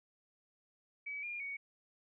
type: tone with pitch steps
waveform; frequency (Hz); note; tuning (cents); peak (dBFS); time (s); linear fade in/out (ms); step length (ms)
sine; 2282 / 2411 / 2236; C#7 / D7 / C#7; +50 / +45 / +14; -39; 1.06-1.57; 10; 170
effects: none